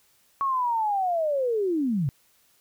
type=linear sweep; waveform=sine; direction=down; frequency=1118 to 125.4 Hz; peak=-22 dBFS; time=0.41-2.09 s; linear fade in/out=0 ms; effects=white hiss -63 dBFS RMS until 2.6 s